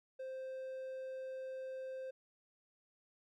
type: tone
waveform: triangle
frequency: 523.3 Hz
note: C5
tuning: in tune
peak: -40 dBFS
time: 0.19-2.11 s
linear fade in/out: 10 ms
effects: none